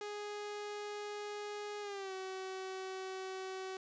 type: tone with pitch glide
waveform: sawtooth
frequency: 414.8 to 378.2 Hz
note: G#4 to F#4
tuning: -2 to +38 cents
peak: -37 dBFS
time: 0.01-3.77 s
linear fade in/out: 2 ms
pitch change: -160 cents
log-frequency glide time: 1.81-2.13 s
effects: resampled to 16000 Hz + 11-bit